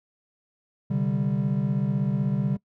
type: chord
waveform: triangle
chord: C suspended second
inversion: none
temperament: equal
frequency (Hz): 130.81 / 146.83 / 196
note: C3 / D3 / G3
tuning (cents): 0 / 0 / 0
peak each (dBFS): -25 / -24 / -24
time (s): 0.9-2.57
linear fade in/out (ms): 10
effects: noise-tail reverb RT60 0.1 s tail -22 dB re dry + tanh soft clip ceiling -11 dBFS